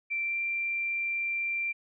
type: tone with pitch glide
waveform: sine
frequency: 2347 to 2362 Hz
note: D7 to D7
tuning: -2 to +9 cents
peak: -28 dBFS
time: 0.1-1.73 s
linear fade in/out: 20 ms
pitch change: +11 cents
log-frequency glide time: 0.22-0.37 s
effects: none